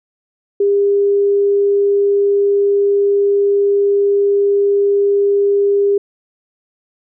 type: tone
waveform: sine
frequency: 402.3 Hz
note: G4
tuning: 45 cents sharp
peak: -10 dBFS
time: 0.6-5.98 s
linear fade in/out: 5 ms
effects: none